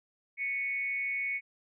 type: tone with frequency modulation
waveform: sine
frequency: 2217 Hz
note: C#7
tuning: in tune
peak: -30 dBFS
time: 0.37-1.41 s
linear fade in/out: 50 ms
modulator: 241 Hz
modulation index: 0.42
effects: none